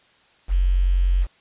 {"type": "tone with quantisation", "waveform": "sine", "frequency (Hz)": 45.39, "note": "F#1", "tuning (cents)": -32, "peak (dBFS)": -15, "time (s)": [0.48, 1.27], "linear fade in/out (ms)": 50, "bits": 7, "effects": ["white hiss -57 dBFS RMS until 1.4 s", "resampled to 8000 Hz"]}